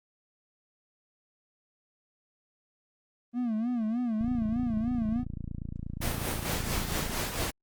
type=tone with vibrato; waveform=triangle; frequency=231.4 Hz; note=A#3; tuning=13 cents flat; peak=-25 dBFS; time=3.33-5.25 s; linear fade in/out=50 ms; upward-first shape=sine; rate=3.3 Hz; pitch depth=130 cents each way
type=click train; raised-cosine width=5 ms; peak=-24 dBFS; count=83; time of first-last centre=4.21-7.097 s; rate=28.4 Hz
type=noise with tremolo; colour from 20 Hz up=pink; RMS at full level=-30 dBFS; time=6.01-7.51 s; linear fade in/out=10 ms; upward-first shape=triangle; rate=4.4 Hz; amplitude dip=60%
effects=Opus 32 kbps